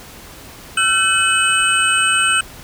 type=tone cluster; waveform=sine; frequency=1351 / 1530 / 2567 / 2990 / 8410 Hz; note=E6 / G6 / E7 / F#7 / C9; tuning=+42 / -42 / -47 / +17 / +8 cents; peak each=-19 dBFS; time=0.77-2.41 s; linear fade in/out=5 ms; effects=pink hiss -38 dBFS RMS until 2.63 s